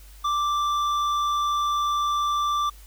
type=tone with hard clipping; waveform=sine; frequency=1174.7 Hz; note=D6; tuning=in tune; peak=-23 dBFS; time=0.24-2.7 s; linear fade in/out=10 ms; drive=8 dB; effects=added 50 Hz sine -44 dBFS peak until 2.86 s + white hiss -53 dBFS RMS until 2.86 s